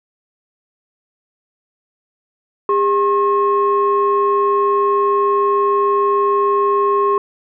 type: tone pair together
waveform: sine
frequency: 403.3 / 1076.7 Hz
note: G4 / C6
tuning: +49 / +49 cents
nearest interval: octave + perfect fourth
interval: 1700 cents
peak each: -14 / -14 dBFS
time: 2.69-7.18 s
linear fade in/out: 2 ms
effects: tanh soft clip ceiling -6 dBFS